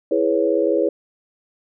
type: chord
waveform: sine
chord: C# minor seventh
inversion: first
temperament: equal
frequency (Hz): 329.6 / 415.3 / 493.9 / 554.4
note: E4 / G#4 / B4 / C#5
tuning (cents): 0 / 0 / 0 / 0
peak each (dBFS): -21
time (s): 0.11-0.89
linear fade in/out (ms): 5
effects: none